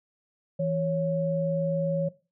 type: tone pair together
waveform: sine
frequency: 164.81 / 554 Hz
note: E3 / C#5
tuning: 0 / -1 cents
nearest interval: octave + major sixth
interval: 2099 cents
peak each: -28 / -26 dBFS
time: 0.59-2.09 s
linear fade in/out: 10 ms
effects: noise-tail reverb RT60 0.3 s tail -17 dB re dry